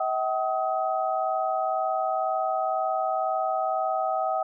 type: tone cluster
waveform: sine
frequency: 641 / 763 / 1266 Hz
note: E5 / G5 / D#6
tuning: -49 / -47 / +30 cents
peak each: -28 / -26 / -31 dBFS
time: 0-4.43 s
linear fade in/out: 5 ms
effects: none